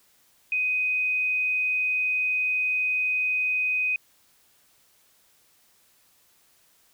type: tone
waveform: sine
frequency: 2504 Hz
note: D#7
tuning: 10 cents sharp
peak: -22 dBFS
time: 0.52-3.96 s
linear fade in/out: 2 ms
effects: white hiss -62 dBFS RMS until 6.93 s